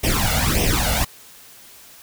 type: noise with flanger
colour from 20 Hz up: pink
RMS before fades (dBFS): -19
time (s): 0.03-1.05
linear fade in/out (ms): 10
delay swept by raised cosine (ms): 0.34 to 1.44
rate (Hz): 1.7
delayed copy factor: +0.85
effects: white hiss -45 dBFS RMS until 2.02 s